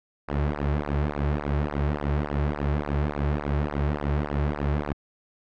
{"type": "tone with flanger", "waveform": "sawtooth", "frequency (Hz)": 73, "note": "D2", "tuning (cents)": -10, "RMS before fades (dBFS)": -26, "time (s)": [0.28, 4.93], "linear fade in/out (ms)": 5, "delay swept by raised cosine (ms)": [0.29, 4.19], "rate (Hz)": 3.5, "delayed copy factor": -0.95, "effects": ["low-pass 2000 Hz 12 dB/octave"]}